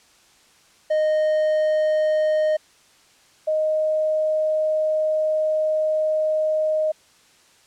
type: tone pair in turn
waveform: triangle / sine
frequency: 618 / 621.5 Hz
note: D#5 / D#5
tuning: -12 / -2 cents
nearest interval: unison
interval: 10 cents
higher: second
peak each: -15 / -18 dBFS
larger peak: first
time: 0.9-2.57 / 3.47-6.92 s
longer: second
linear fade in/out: 10 ms
effects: white hiss -55 dBFS RMS until 7.66 s + low-pass 8000 Hz 12 dB/octave